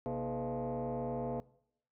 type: tone with frequency modulation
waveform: sine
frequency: 130.81 Hz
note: C3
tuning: in tune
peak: -33 dBFS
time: 0.06-1.4 s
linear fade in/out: 0 ms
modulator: 185 Hz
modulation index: 3.5
effects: noise-tail reverb RT60 0.7 s tail -21 dB re dry + tanh soft clip ceiling -29 dBFS